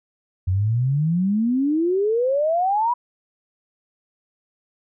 sine exponential sweep, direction up, 88.9 to 991 Hz, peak -17 dBFS, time 0.47-2.94 s, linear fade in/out 10 ms, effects none

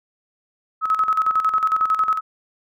sine tone with tremolo, 1285 Hz, E6, 45 cents flat, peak -14 dBFS, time 0.81-2.21 s, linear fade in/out 50 ms, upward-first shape square, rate 11 Hz, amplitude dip 65%, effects none

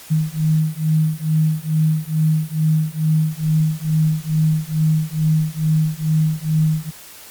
sine beating tone pair, 155.56 / 157.86 Hz, D#3 / D#3, 0 / +25 cents, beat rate 2.3 Hz, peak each -18 dBFS, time 0.1-6.91 s, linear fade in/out 20 ms, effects white hiss -40 dBFS RMS until 7.3 s + Opus 48 kbps

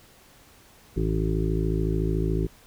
harmonic tone, 53.8 Hz, A1, 38 cents flat, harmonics 1 / 2 / 3 / 5 / 6 / 7 / 8, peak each -26 / -31 / -28 / -34 / -33 / -30 / -37 dBFS, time 0.96-2.47 s, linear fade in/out 10 ms, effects pink hiss -54 dBFS RMS until 2.66 s

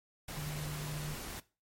sine tone in noise, 150 Hz, D3, 37 cents sharp, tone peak -38 dBFS, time 0.37-1.14 s, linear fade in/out 5 ms, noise pink, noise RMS -43 dBFS, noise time 0.28-1.4 s, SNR +2 dB, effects noise-tail reverb RT60 0.3 s tail -18 dB re dry + MP3 64 kbps

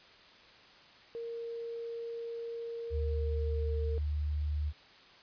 sine tone with pitch glide, 464.4 to 455.1 Hz, A#4 to A#4, -7 to -42 cents, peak -37 dBFS, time 1.15-3.98 s, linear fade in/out 0 ms, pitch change -35 cents, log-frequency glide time 3.02-3.8 s
sine tone, 74.5 Hz, D2, 25 cents sharp, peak -30 dBFS, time 2.9-4.73 s, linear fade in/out 50 ms
effects white hiss -57 dBFS RMS until 5.22 s + resampled to 11025 Hz

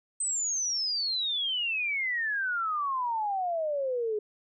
sine exponential sweep, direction down, 8310 to 414.3 Hz, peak -27 dBFS, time 0.2-4.19 s, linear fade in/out 5 ms, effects none

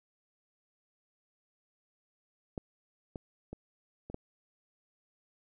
clicks, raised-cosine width 2 ms, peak -23 / -26 / -28 / -30 / -24 dBFS, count 5, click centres 2.578 / 3.158 / 3.53 / 4.1 / 4.144 s, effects none

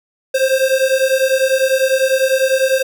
square beating tone pair, 523.3 / 533.3 Hz, C5 / C5, 0 / +33 cents, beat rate 10 Hz, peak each -16 dBFS, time 0.34-2.83 s, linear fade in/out 10 ms, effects none

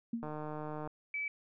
sine tone with exponential decay, 231.7 Hz, A#3, 10 cents flat, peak -30 dBFS, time 0.13-0.37 s, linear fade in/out 5 ms, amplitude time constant 52 ms
click train, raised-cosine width 1 ms, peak -28 dBFS, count 99, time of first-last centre 0.23-0.875 s, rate 152 Hz
sine tone, 2300 Hz, D7, 37 cents flat, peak -34 dBFS, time 1.14-1.28 s, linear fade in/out 2 ms
effects none

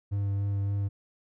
triangle tone with vibrato, 99.9 Hz, G2, 33 cents sharp, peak -24 dBFS, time 0.11-0.89 s, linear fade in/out 20 ms, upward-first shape sine, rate 3.5 Hz, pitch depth 12 cents each way, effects none

